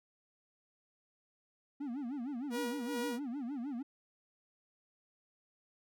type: tone with vibrato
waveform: triangle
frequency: 261.6 Hz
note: C4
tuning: in tune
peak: -35 dBFS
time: 1.8-3.83 s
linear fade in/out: 10 ms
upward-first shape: sine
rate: 6.5 Hz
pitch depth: 220 cents each way
type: tone with tremolo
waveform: sawtooth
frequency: 480.3 Hz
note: B4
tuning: 48 cents flat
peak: -32 dBFS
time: 2.5-3.2 s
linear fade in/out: 50 ms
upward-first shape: sine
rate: 2.4 Hz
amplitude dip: 65%
effects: none